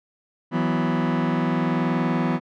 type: chord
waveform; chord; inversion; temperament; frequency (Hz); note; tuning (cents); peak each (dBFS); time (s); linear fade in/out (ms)
sawtooth; E suspended second; none; just; 164.81 / 185.42 / 247.2; E3 / F#3 / B3; 0 / +4 / +2; -20 / -22 / -19; 0.51-2.4; 50
effects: low-pass 2000 Hz 12 dB/octave